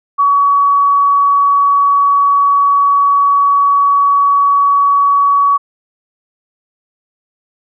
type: tone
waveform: sine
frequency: 1130 Hz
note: C#6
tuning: 33 cents sharp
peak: -7 dBFS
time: 0.18-5.58 s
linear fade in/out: 20 ms
effects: none